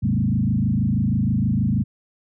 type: tone with frequency modulation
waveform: sine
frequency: 163.1 Hz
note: E3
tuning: 18 cents flat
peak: -17 dBFS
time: 0.02-1.84 s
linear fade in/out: 20 ms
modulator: 26.3 Hz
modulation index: 2.8
effects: none